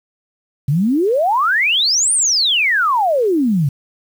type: exponential two-way sweep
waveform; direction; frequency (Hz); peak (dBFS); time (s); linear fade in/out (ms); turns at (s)
sine; up then down; 130.81 to 9420 to 130.81; -12; 0.68-3.69; 5; 2.13
effects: 7-bit